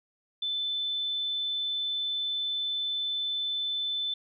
sine tone, 3520 Hz, A7, in tune, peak -28 dBFS, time 0.42-4.14 s, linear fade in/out 5 ms, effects none

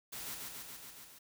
white noise with echo, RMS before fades -44 dBFS, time 0.12-0.35 s, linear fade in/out 10 ms, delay 140 ms, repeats 6, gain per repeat -2 dB, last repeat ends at 1.19 s, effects none

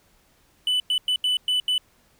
triangle tone bursts at uneven times, 2990 Hz, F#7, 17 cents sharp, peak -18 dBFS, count 6, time 0.67-0.8 / 0.9-0.98 / 1.08-1.16 / 1.24-1.37 / 1.48-1.6 / 1.68-1.78 s, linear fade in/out 2 ms, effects pink hiss -61 dBFS RMS until 2.19 s

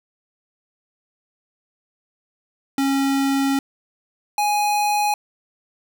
square tone pair in turn, 273.7 / 831.6 Hz, C#4 / G#5, -22 / +2 cents, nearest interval octave + perfect fifth, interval 1924 cents, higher second, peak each -18 dBFS, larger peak neither, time 2.78-3.59 / 4.38-5.14 s, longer first, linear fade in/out 2 ms, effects none

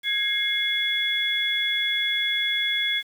sine tone cluster, 1655 / 2135 / 3390 Hz, G#6 / C7 / G#7, -6 / +34 / +35 cents, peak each -30 / -26 / -24 dBFS, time 0.03-3.03 s, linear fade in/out 50 ms, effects 8-bit

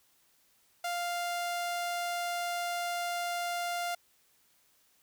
sawtooth tone, 698.5 Hz, F5, in tune, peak -28 dBFS, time 0.84-3.95 s, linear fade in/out 5 ms, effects white hiss -68 dBFS RMS until 5.02 s

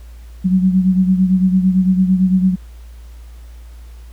sine beating tone pair, 185 / 193.9 Hz, F#3 / G3, 0 / -19 cents, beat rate 8.9 Hz, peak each -11 / -18 dBFS, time 0.44-2.56 s, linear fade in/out 20 ms, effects added 58 Hz sine -33 dBFS peak until 4.12 s + pink hiss -51 dBFS RMS until 4.12 s

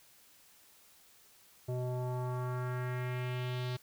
square tone with low-pass filter sweep, 125.3 Hz, B2, 25 cents sharp, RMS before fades -36 dBFS, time 1.68-3.77 s, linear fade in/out 10 ms, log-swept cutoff 570 to 4200 Hz, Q 2.3, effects white hiss -62 dBFS RMS until 3.82 s

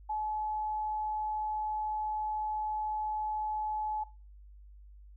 sine tone, 856 Hz, A5, 48 cents flat, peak -31 dBFS, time 0.09-4.04 s, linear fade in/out 10 ms, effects noise-tail reverb RT60 0.3 s tail -18 dB re dry + added 50 Hz sine -50 dBFS peak until 5.16 s

